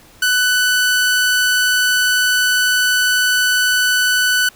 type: tone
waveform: sawtooth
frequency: 1494 Hz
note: F#6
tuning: 16 cents sharp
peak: -9 dBFS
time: 0.22-4.49 s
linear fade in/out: 5 ms
effects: pink hiss -46 dBFS RMS until 4.55 s